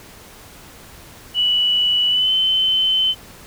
sine tone with pitch glide, 2952 to 3060 Hz, F#7 to G7, -5 to -42 cents, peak -14 dBFS, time 1.34-3.15 s, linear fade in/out 50 ms, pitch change +63 cents, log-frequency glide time 2.09-2.32 s, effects pink hiss -42 dBFS RMS until 3.46 s

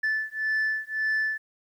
sine beating tone pair, 1748 / 1749.8 Hz, A6 / A6, -12 / -10 cents, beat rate 1.8 Hz, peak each -26 dBFS, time 0.03-1.38 s, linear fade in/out 10 ms, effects tanh soft clip ceiling -21 dBFS + 10-bit

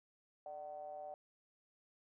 triangle ring-modulated tone, 79.3 Hz, D#2, 33 cents sharp, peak -40 dBFS, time 0.46-1.14 s, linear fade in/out 0 ms, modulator 675 Hz, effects none

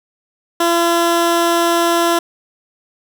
15% pulse tone, 340 Hz, F4, 46 cents flat, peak -6 dBFS, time 0.6-2.19 s, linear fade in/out 5 ms, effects none

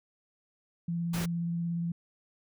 sine tone with vibrato, 169.9 Hz, F3, 47 cents flat, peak -29 dBFS, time 0.88-1.92 s, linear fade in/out 5 ms, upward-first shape square, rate 17 Hz, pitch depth 10 cents each way
pink noise, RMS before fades -37 dBFS, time 1.13-1.26 s, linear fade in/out 10 ms
effects none

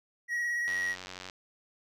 triangle tone with vibrato, 1907 Hz, A#6, 39 cents sharp, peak -27 dBFS, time 0.28-0.96 s, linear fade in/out 50 ms, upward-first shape square, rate 18 Hz, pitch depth 17 cents each way
click train, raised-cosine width 0.2 ms, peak -24 dBFS, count 58, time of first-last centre 0.68-1.298 s, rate 92.2 Hz
effects none

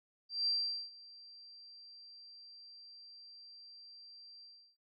sine tone with ADSR envelope, 4712 Hz, D8, 5 cents sharp, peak -29 dBFS, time 0.29-4.77 s, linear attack 180 ms, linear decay 430 ms, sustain -23 dB, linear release 340 ms, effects none

